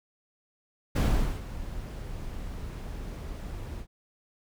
brown noise with ADSR envelope, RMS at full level -21 dBFS, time 0.95-3.87 s, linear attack 14 ms, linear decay 440 ms, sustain -16 dB, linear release 76 ms, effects none

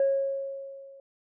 sine tone with level ramp, 547 Hz, C#5, 23 cents flat, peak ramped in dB -18 to -47 dBFS, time 0-1 s, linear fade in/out 2 ms, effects tanh soft clip ceiling -17 dBFS

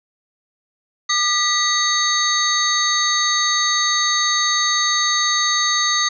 sine tone cluster, 1209 / 1955 / 3801 / 4465 / 6360 Hz, D6 / B6 / A#7 / C#8 / G8, +50 / -18 / +33 / +12 / +24 cents, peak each -22 dBFS, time 1.09-6.09 s, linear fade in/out 10 ms, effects none

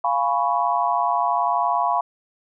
sine chord, C# dominant seventh, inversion first, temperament equal, 698.5 / 830.6 / 987.8 / 1108.7 Hz, E#5 / G#5 / B5 / C#6, 0 / 0 / 0 / 0 cents, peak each -23 / -25 / -22 / -25 dBFS, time 0.04-2.01 s, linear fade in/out 5 ms, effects none

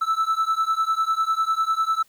triangle beating tone pair, 1311 / 1321 Hz, E6 / E6, -10 / +3 cents, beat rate 10 Hz, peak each -21 dBFS, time 0.01-2.03 s, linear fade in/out 10 ms, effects white hiss -60 dBFS RMS until 2.08 s

